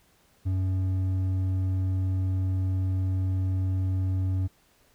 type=tone with hard clipping; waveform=sine; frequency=93.7 Hz; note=F#2; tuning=22 cents sharp; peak=-25 dBFS; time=0.45-4.48 s; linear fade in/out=20 ms; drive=5 dB; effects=pink hiss -63 dBFS RMS until 4.94 s